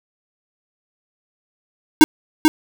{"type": "tone with echo", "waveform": "square", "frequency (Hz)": 311.1, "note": "D#4", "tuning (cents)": 0, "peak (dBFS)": -3, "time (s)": [2.01, 2.04], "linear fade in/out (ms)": 0, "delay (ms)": 440, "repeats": 1, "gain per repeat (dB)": -6, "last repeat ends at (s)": 2.48, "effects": []}